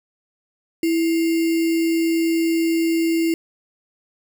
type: tone with sample-and-hold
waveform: sine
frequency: 329.6 Hz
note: E4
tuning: in tune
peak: -16 dBFS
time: 0.83-3.34 s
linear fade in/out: 2 ms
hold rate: 2450 Hz
effects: none